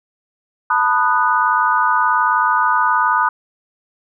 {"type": "chord", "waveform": "sine", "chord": "B dominant seventh", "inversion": "third", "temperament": "just", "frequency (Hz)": [889, 987.8, 1234.7, 1481.6], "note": ["A5", "B5", "D#6", "F#6"], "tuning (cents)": [18, 0, -14, 2], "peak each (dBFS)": [-20, -17, -17, -19], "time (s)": [0.7, 3.29], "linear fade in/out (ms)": 5, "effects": []}